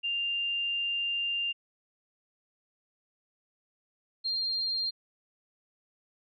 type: tone pair in turn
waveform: sine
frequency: 2794 / 4196 Hz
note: F7 / C8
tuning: 0 / +4 cents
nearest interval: perfect fifth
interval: 704 cents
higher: second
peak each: -28 dBFS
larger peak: neither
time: 0.03-1.53 / 4.24-4.91 s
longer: first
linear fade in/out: 20 ms
effects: none